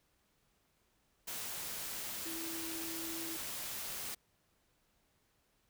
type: tone in noise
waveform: sine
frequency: 328.2 Hz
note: E4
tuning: 8 cents flat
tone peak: -44 dBFS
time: 2.25-3.37 s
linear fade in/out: 10 ms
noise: white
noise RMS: -42 dBFS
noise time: 1.27-4.15 s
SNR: -5 dB
effects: pink hiss -75 dBFS RMS until 5.69 s